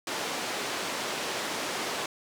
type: band-pass noise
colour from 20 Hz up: pink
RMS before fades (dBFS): -33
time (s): 0.07-2.06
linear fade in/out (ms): 2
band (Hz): 340 to 7200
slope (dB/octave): 12
effects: none